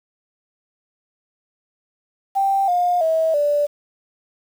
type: tone with pitch steps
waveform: sine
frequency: 784 / 710.7 / 644.2 / 584 Hz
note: G5 / F5 / E5 / D5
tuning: 0 / +30 / -40 / -10 cents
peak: -15 dBFS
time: 2.35-3.67 s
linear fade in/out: 20 ms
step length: 330 ms
effects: 7-bit